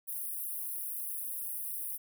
white high-pass noise, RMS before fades -38 dBFS, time 0.07-1.98 s, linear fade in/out 20 ms, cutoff 9400 Hz, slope 96 dB/octave, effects none

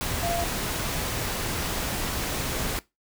sine tone in noise, 687 Hz, F5, 29 cents flat, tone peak -27 dBFS, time 0.23-0.44 s, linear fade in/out 0 ms, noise pink, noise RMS -29 dBFS, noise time 0.01-2.79 s, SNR -1 dB, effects noise-tail reverb RT60 0.2 s tail -19 dB re dry

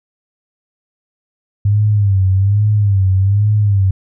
sine tone with vibrato, 100 Hz, G2, 35 cents sharp, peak -9 dBFS, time 1.65-3.91 s, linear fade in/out 5 ms, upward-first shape sine, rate 1.2 Hz, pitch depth 100 cents each way, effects none

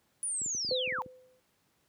sine linear sweep, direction down, 9860 to 819 Hz, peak -31 dBFS, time 0.23-1.02 s, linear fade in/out 0 ms
clicks, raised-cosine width 3 ms, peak -34 dBFS, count 10, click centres 0.417 / 0.461 / 0.549 / 0.648 / 0.69 / 0.72 / 0.876 / 0.924 / 0.986 / 1.062 s
sine tone with exponential decay, 510 Hz, C5, 44 cents flat, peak -27 dBFS, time 0.71-1.4 s, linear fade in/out 2 ms, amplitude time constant 150 ms
effects pink hiss -72 dBFS RMS until 1.88 s + high-pass 100 Hz 12 dB/octave

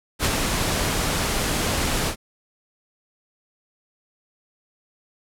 pink noise with ADSR envelope, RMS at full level -19 dBFS, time 0.19-2.16 s, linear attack 57 ms, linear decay 41 ms, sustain -4 dB, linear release 86 ms, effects low-pass 12000 Hz 12 dB/octave

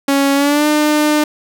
sawtooth tone with pitch glide, 277.5 to 300.9 Hz, C#4 to D4, +2 to +42 cents, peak -7 dBFS, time 0.08-1.24 s, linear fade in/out 5 ms, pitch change +140 cents, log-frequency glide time 0.34-0.66 s, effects none

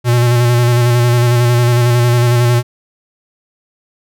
square tone with vibrato, 120.7 Hz, B2, 39 cents flat, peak -9 dBFS, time 0.04-2.63 s, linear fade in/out 50 ms, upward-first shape square, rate 11 Hz, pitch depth 24 cents each way, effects none

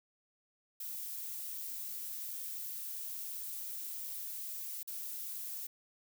violet noise with dropouts, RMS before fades -42 dBFS, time 0.8-5.67 s, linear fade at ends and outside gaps 5 ms, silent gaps 4.831-4.874 s, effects none

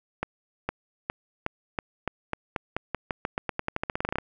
accelerating click train, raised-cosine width 0.5 ms, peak -12 dBFS, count 26, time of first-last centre 0.23-4.185 s, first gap 460 ms, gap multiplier 0.89, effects none

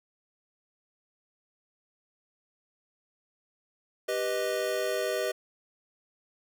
square chord, G augmented, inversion none, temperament equal, 392 / 493.9 / 622.3 Hz, G4 / B4 / D#5, 0 / 0 / 0 cents, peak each -34 / -33 / -32 dBFS, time 4.08-5.32 s, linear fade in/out 10 ms, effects none

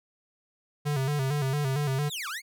square tone with vibrato, 140 Hz, C#3, 18 cents sharp, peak -26 dBFS, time 0.85-2.1 s, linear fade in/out 20 ms, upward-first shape square, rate 4.4 Hz, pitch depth 85 cents each way
sawtooth linear two-way sweep, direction down then up, 4186 to 1100 to 2285 Hz, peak -29 dBFS, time 2.08-2.42 s, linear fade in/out 50 ms, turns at 2.28 s
effects none

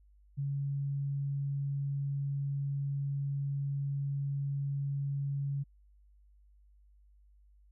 sine tone, 140 Hz, C#3, 18 cents sharp, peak -31 dBFS, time 0.37-5.64 s, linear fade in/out 20 ms, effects added 50 Hz sine -59 dBFS peak until 7.71 s

